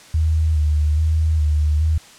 sine tone with vibrato, 77.3 Hz, D#2, 11 cents flat, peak -14 dBFS, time 0.14-1.98 s, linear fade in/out 5 ms, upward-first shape square, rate 1.2 Hz, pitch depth 40 cents each way, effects white hiss -44 dBFS RMS until 2.18 s + low-pass 8000 Hz 12 dB/octave

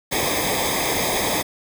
pink noise with comb filter, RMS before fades -22 dBFS, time 0.11-1.43 s, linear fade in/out 20 ms, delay 0.7 ms, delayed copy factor -0.85, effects none

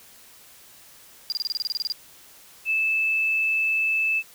triangle tone bursts, 4798 Hz, D8, 36 cents sharp, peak -22 dBFS, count 13, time 1.3-1.921 s, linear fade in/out 0 ms, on 21 ms, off 29 ms
sine tone, 2625 Hz, E7, 8 cents flat, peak -20 dBFS, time 2.65-4.23 s, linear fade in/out 50 ms
effects white hiss -50 dBFS RMS until 4.34 s

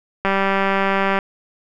click train, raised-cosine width 0.5 ms, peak -4 dBFS, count 184, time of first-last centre 0.25-1.188 s, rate 195 Hz, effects none

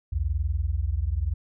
sine tone pair together, 62.3 / 83 Hz, B1 / E2, +16 / +12 cents, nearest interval perfect fourth, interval 496 cents, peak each -26 dBFS, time 0.12-1.34 s, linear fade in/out 10 ms, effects none

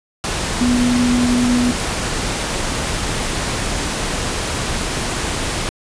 sine tone in noise, 244.9 Hz, B3, 14 cents flat, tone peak -13 dBFS, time 0.61-1.71 s, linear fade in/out 0 ms, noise pink, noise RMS -21 dBFS, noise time 0.24-5.69 s, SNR +5 dB, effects resampled to 22050 Hz

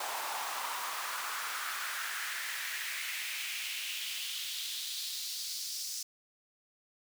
pink noise with high-pass filter sweep, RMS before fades -38 dBFS, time 0-6.03 s, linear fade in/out 5 ms, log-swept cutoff 790 to 5400 Hz, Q 2.7, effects none

